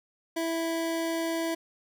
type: tone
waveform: 25% pulse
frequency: 329.6 Hz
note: E4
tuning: in tune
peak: -24 dBFS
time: 0.36-1.55 s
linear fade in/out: 10 ms
effects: none